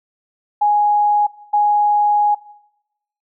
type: tone pair in turn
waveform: sine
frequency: 830.6 / 830.6 Hz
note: G#5 / G#5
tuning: 0 / 0 cents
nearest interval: unison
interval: 0 cents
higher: neither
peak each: -11 dBFS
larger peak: neither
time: 0.61-1.27 / 1.53-2.35 s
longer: second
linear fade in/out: 10 ms
effects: noise-tail reverb RT60 0.9 s tail -21 dB re dry